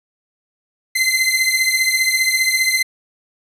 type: beating tone pair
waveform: sawtooth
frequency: 2055 / 2070 Hz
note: C7 / C7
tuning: -32 / -19 cents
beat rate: 15 Hz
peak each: -14 dBFS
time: 0.95-2.83 s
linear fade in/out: 10 ms
effects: resampled to 32000 Hz